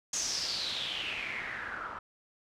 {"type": "noise with low-pass filter sweep", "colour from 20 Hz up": "white", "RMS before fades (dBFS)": -36, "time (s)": [0.13, 1.99], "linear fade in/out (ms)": 5, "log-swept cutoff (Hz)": [6600, 1200], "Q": 6, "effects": []}